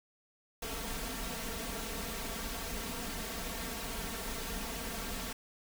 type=noise with comb filter; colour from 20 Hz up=pink; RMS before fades=-39 dBFS; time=0.62-5.33 s; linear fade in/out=5 ms; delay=4.4 ms; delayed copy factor=+0.9; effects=none